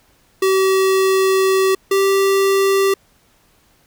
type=tone pair in turn; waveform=square; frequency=382.2 / 390.7 Hz; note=G4 / G4; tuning=-44 / -6 cents; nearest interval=unison; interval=38 cents; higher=second; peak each=-13 dBFS; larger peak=neither; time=0.42-1.75 / 1.91-2.94 s; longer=first; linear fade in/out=5 ms; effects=pink hiss -56 dBFS RMS until 3.86 s